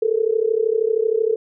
sine tone with amplitude modulation, 444 Hz, A4, 16 cents sharp, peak -12 dBFS, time 0.02-1.36 s, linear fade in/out 5 ms, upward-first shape sine, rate 32.9 Hz, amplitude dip 90%, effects none

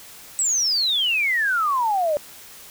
sine exponential sweep, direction down, 8040 to 573 Hz, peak -18 dBFS, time 0.39-2.17 s, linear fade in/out 0 ms, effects white hiss -43 dBFS RMS until 2.7 s

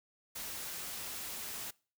white noise, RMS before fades -42 dBFS, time 0.35-1.71 s, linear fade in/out 10 ms, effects noise-tail reverb RT60 0.4 s tail -24 dB re dry

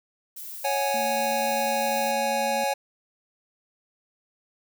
violet noise, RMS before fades -38 dBFS, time 0.36-2.12 s, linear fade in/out 10 ms
square chord, C# suspended fourth, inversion none, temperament just, 554.4 / 739.2 / 831.5 Hz, C#5 / F#5 / G#5, 0 / -2 / +2 cents, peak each -28 / -32 / -27 dBFS, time 0.64-2.74 s, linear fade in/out 10 ms
sine tone, 227 Hz, A#3, 46 cents flat, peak -35 dBFS, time 0.94-2.64 s, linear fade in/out 2 ms
effects none

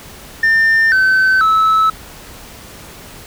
sine tone with pitch steps, 1800 / 1531.2 / 1302.5 Hz, A6 / G6 / E6, +39 / -41 / -21 cents, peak -6 dBFS, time 0.43-1.9 s, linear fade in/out 5 ms, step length 490 ms, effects tanh soft clip ceiling -8 dBFS + pink hiss -36 dBFS RMS until 3.26 s

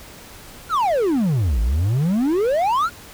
triangle exponential two-way sweep, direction down then up, 1480 to 52 to 1480 Hz, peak -14 dBFS, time 0.69-2.9 s, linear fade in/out 50 ms, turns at 1.61 s, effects pink hiss -41 dBFS RMS until 3.13 s

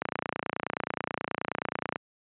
click train, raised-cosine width 0.5 ms, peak -13 dBFS, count 58, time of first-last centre 0.02-1.959 s, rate 29.4 Hz, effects high-pass 150 Hz 12 dB/octave + resampled to 8000 Hz

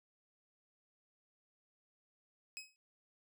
20% pulse tone with exponential decay, 2546 Hz, D#7, 39 cents sharp, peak -36 dBFS, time 2.57-2.76 s, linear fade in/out 0 ms, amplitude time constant 41 ms, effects none

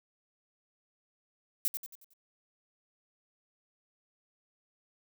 violet noise with echo, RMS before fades -29 dBFS, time 1.65-1.68 s, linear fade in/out 0 ms, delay 91 ms, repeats 5, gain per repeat -7 dB, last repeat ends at 2.135 s, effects none

